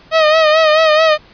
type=tone with vibrato; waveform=sawtooth; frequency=627 Hz; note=D#5; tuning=13 cents sharp; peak=-4 dBFS; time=0.11-1.18 s; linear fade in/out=50 ms; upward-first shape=sine; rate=4.6 Hz; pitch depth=56 cents each way; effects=pink hiss -44 dBFS RMS until 1.33 s + resampled to 11025 Hz